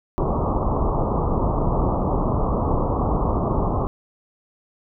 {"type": "low-pass noise", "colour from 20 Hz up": "pink", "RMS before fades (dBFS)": -21, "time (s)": [0.18, 3.87], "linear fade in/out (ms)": 0, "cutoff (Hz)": 1200, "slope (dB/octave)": 96, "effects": []}